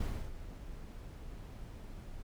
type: noise with ADSR envelope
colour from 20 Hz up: brown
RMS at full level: -34 dBFS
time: 0-2.23 s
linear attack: 6 ms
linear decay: 300 ms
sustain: -12 dB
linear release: 17 ms
effects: none